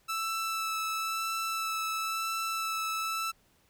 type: tone with vibrato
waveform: sawtooth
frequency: 1318.5 Hz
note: E6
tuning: in tune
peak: -27 dBFS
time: 0.08-3.32 s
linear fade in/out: 20 ms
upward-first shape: sine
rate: 0.98 Hz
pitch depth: 12 cents each way
effects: pink hiss -67 dBFS RMS until 3.69 s